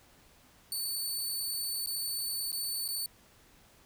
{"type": "tone with dropouts", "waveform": "15% pulse", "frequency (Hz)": 4491, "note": "C#8", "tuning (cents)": 22, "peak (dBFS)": -26, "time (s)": [0.72, 3.06], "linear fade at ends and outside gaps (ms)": 1, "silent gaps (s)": [[1.861, 1.872], [2.517, 2.528], [2.879, 2.887]], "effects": ["pink hiss -61 dBFS RMS until 3.85 s"]}